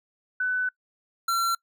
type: tone pair in turn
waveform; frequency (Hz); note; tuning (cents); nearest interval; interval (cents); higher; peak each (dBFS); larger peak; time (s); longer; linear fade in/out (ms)
sine / square; 1500 / 1360.1; F#6 / F6; +23 / -46; major second; 169; first; -23; neither; 0.4-0.69 / 1.28-1.55; first; 5
effects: noise-tail reverb RT60 0.1 s tail -25 dB re dry